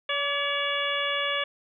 harmonic tone with a mistuned harmonic, 568 Hz, C#5, 42 cents sharp, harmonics 1 / 2 / 3 / 4 / 5 / 6, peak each -32 / -32 / -32 / -32 / -32 / -32 dBFS, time 0.09-1.44 s, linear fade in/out 5 ms, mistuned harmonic 2, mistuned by +30 cents, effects none

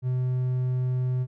triangle tone, 127 Hz, B2, 49 cents sharp, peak -21 dBFS, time 0.02-1.27 s, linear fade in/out 50 ms, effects none

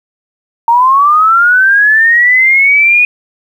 sine linear sweep, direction up, 915 to 2476 Hz, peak -4 dBFS, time 0.68-3.05 s, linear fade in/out 2 ms, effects 7-bit

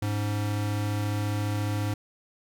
square tone pair together, 104.54 / 279.1 Hz, G#2 / C#4, +12 / +12 cents, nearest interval octave + perfect fourth, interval 1700 cents, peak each -27 / -37 dBFS, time 0.02-1.94 s, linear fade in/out 5 ms, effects none

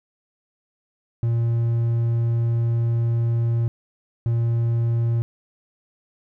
triangle tone bursts at uneven times, 116.54 Hz, A#2, in tune, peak -16 dBFS, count 2, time 1.23-3.68 / 4.26-5.22 s, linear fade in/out 0 ms, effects none

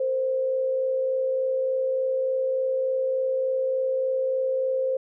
sine tone pair together, 459.9 / 523.3 Hz, A#4 / C5, -23 / 0 cents, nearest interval major second, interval 223 cents, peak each -34 / -22 dBFS, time 0-4.97 s, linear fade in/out 5 ms, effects none

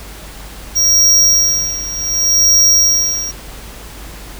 square tone with tremolo, 5650 Hz, F8, 19 cents sharp, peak -7 dBFS, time 0.75-3.32 s, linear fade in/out 20 ms, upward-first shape sine, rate 0.67 Hz, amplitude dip 80%, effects added 50 Hz sine -33 dBFS peak until 4.39 s + pink hiss -34 dBFS RMS until 4.39 s

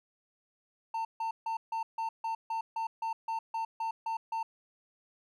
triangle tone bursts, 900 Hz, A5, 39 cents sharp, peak -29 dBFS, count 14, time 0.94-4.43 s, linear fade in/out 5 ms, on 110 ms, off 150 ms, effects none

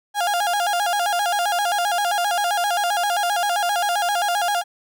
35% pulse tone with vibrato, 759 Hz, F#5, 44 cents sharp, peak -17 dBFS, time 0.14-4.64 s, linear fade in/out 50 ms, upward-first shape square, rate 7.6 Hz, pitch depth 140 cents each way, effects none

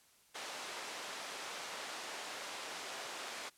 pink band-pass noise, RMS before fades -45 dBFS, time 0.34-3.5 s, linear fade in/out 20 ms, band 570 to 7400 Hz, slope 12 dB/octave, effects white hiss -67 dBFS RMS until 3.57 s + low-pass 12000 Hz 12 dB/octave

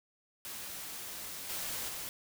white noise with level steps, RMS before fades -43 / -38 / -41 dBFS, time 0.45-2.09 s, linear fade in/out 0 ms, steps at 1.49 / 1.88 s, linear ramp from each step 10 ms, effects none

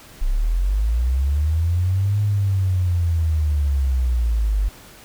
sine linear two-way sweep, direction up then down, 30.39 to 104.3 to 47.74 Hz, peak -16 dBFS, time 0.21-4.69 s, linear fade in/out 10 ms, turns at 2.21 s, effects pink hiss -44 dBFS RMS until 5.04 s

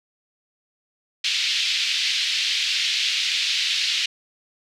white band-pass noise, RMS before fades -23 dBFS, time 1.24-4.06 s, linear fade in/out 5 ms, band 2400 to 4400 Hz, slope 24 dB/octave, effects none

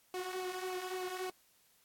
sawtooth tone with flanger, 368.7 Hz, F#4, 6 cents flat, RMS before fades -40 dBFS, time 0.14-1.3 s, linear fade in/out 2 ms, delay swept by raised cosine 0.54 to 3.24 ms, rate 3.5 Hz, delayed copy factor -0.6, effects white hiss -69 dBFS RMS until 1.84 s + AAC 64 kbps

